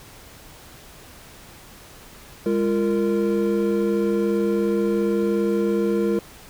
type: tone cluster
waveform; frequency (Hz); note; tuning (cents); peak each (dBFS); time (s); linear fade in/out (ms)
triangle; 204.3 / 345.3 / 462.5; G#3 / F4 / A#4; -28 / -20 / -14; -21; 2.46-6.19; 2
effects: pink hiss -45 dBFS RMS until 6.49 s